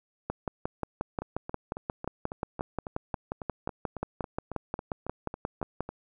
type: two click trains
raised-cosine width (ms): 1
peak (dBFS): -22 / -16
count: 18 / 32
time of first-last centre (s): 1.22-5.89 / 0.3-5.806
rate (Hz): 3.64 / 5.63
effects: none